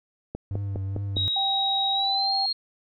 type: click train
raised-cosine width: 2 ms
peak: -18 dBFS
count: 5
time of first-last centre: 0.35-1.168 s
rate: 4.89 Hz
type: tone with vibrato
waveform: triangle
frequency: 98.3 Hz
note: G2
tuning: 5 cents sharp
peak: -25 dBFS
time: 0.51-1.28 s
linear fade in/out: 0 ms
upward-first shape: triangle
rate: 2.4 Hz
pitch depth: 42 cents each way
type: tone with pitch glide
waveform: sine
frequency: 3811 to 4253 Hz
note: A#7 to C8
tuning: +38 to +27 cents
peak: -23 dBFS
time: 1.16-2.53 s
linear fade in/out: 10 ms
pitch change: +189 cents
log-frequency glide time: 1.93-2.35 s
type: tone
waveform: sine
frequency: 784 Hz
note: G5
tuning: in tune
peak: -26 dBFS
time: 1.36-2.46 s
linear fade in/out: 5 ms
effects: none

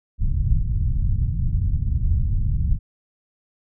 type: low-pass noise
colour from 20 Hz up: pink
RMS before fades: -20 dBFS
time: 0.18-2.79 s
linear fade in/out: 50 ms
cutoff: 130 Hz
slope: 24 dB/octave
effects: none

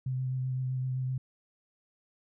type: tone with vibrato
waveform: sine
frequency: 129.2 Hz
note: C3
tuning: 21 cents flat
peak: -29 dBFS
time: 0.06-1.18 s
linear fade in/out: 5 ms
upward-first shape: sine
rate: 7.8 Hz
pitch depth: 16 cents each way
effects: none

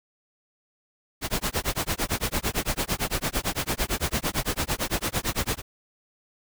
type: noise with tremolo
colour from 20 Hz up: pink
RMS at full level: -24 dBFS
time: 1.21-5.62 s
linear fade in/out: 50 ms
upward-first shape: sine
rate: 8.9 Hz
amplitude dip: 100%
effects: none

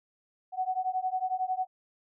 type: beating tone pair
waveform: sine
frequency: 740 / 751 Hz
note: F#5 / F#5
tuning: 0 / +26 cents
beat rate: 11 Hz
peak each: -31 dBFS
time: 0.52-1.67 s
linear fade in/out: 50 ms
effects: none

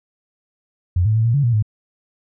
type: tone with pitch steps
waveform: sine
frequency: 88.9 / 108.6 / 111.7 / 116.4 / 142.3 / 119 / 107.3 Hz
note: F2 / A2 / A2 / A#2 / C#3 / A#2 / A2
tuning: +31 / -22 / +27 / -2 / +46 / +36 / -43 cents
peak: -13 dBFS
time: 0.96-1.625 s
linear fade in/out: 5 ms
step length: 95 ms
effects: none

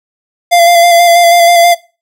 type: tone with vibrato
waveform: square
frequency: 689 Hz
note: F5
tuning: 24 cents flat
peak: -4 dBFS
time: 0.51-1.75 s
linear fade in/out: 20 ms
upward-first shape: square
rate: 6.2 Hz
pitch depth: 21 cents each way
effects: noise-tail reverb RT60 0.3 s tail -20 dB re dry

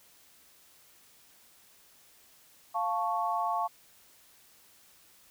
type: chord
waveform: sine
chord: F augmented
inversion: none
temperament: equal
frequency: 698.5 / 880 / 1108.7 Hz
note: F5 / A5 / C#6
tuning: 0 / 0 / 0 cents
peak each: -32 dBFS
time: 2.74-3.68 s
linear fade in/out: 20 ms
effects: white hiss -60 dBFS RMS until 5.3 s

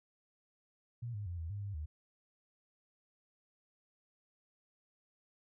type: tone with pitch steps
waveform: sine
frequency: 118.8 / 103.3 / 87.4 / 81.7 / 101.7 / 100.5 / 76 Hz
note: A#2 / G#2 / F2 / E2 / G#2 / G2 / D#2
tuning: +33 / -9 / +2 / -15 / -36 / +44 / -40 cents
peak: -38 dBFS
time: 1.02-1.86 s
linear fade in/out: 10 ms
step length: 120 ms
effects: none

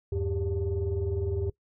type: tone cluster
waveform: sine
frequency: 79.7 / 99.5 / 395.7 Hz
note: D#2 / G2 / G4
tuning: +42 / +26 / +16 cents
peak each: -30 dBFS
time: 0.12-1.5 s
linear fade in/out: 5 ms
effects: noise-tail reverb RT60 0.1 s tail -21 dB re dry + tanh soft clip ceiling -21 dBFS

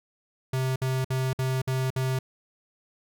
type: tone bursts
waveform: square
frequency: 130.6 Hz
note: C3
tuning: 3 cents flat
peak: -25 dBFS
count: 6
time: 0.53-2.19 s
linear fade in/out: 5 ms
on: 230 ms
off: 56 ms
effects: none

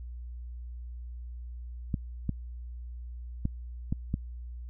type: clicks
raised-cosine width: 5 ms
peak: -16 dBFS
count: 5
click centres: 1.942 / 2.293 / 3.454 / 3.925 / 4.141 s
effects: added 60 Hz sine -38 dBFS peak until 4.69 s

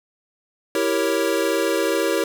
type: chord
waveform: square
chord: E diminished seventh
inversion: none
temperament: equal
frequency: 329.6 / 392 / 466.2 / 554.4 Hz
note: E4 / G4 / Bb4 / Db5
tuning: 0 / 0 / 0 / 0 cents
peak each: -25 dBFS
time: 0.75-2.24 s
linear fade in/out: 2 ms
effects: 7-bit

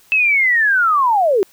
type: linear sweep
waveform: sine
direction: down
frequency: 2637 to 361.1 Hz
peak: -11 dBFS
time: 0.12-1.43 s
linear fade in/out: 0 ms
effects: white hiss -51 dBFS RMS until 1.52 s

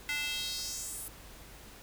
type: tone with high-pass filter sweep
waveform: square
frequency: 292.7 Hz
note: D4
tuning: 6 cents flat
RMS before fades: -37 dBFS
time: 0.09-1.08 s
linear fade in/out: 0 ms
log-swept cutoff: 2000 to 11000 Hz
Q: 2.7
effects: added 50 Hz sine -55 dBFS peak until 1.82 s + pink hiss -52 dBFS RMS until 1.82 s

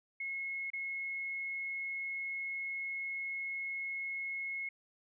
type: tone with dropouts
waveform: sine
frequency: 2173 Hz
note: C#7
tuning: 35 cents flat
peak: -36 dBFS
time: 0.2-4.69 s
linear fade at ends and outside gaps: 5 ms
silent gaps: 0.703-0.733 s
effects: none

